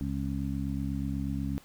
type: harmonic tone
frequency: 68.2 Hz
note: C#2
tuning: 28 cents flat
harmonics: 1 / 2 / 3 / 4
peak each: -35 / -35 / -35 / -35 dBFS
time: 0.01-1.58 s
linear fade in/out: 0 ms
effects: pink hiss -57 dBFS RMS until 1.64 s